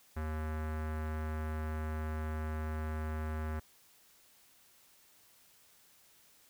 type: tone with low-pass filter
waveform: square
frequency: 77.9 Hz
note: D#2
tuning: 3 cents sharp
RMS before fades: -37 dBFS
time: 0.16-3.6 s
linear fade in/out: 10 ms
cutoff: 1600 Hz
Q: 1.9
effects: white hiss -64 dBFS RMS until 6.49 s